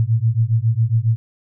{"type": "beating tone pair", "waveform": "sine", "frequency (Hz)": [110, 117.3], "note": ["A2", "A#2"], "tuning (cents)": [0, 11], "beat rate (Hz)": 7.3, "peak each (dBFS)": -17, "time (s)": [0, 1.16], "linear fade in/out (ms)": 0, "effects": []}